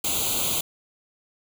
white noise with comb filter, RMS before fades -25 dBFS, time 0.04-0.61 s, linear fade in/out 5 ms, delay 0.28 ms, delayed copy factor +1, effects none

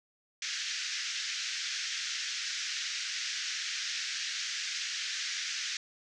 white band-pass noise, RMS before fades -36 dBFS, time 0.42-5.77 s, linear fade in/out 2 ms, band 1500 to 6400 Hz, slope 48 dB/octave, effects none

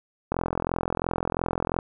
click train, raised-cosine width 1 ms, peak -11 dBFS, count 64, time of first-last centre 0.32-1.789 s, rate 42.9 Hz, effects none

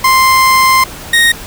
30% pulse tone pair in turn, 1046.5 / 1864.7 Hz, C6 / A#6, 0 / 0 cents, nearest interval minor seventh, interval 1000 cents, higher second, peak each -3 dBFS, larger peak neither, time 0.04-0.84 / 1.13-1.32 s, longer first, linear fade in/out 5 ms, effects pink hiss -28 dBFS RMS until 1.46 s

